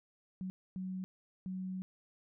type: tone bursts at uneven times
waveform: sine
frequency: 186.6 Hz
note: F#3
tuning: 15 cents sharp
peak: -37 dBFS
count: 3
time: 0.41-0.5 / 0.76-1.04 / 1.46-1.82 s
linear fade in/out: 0 ms
effects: none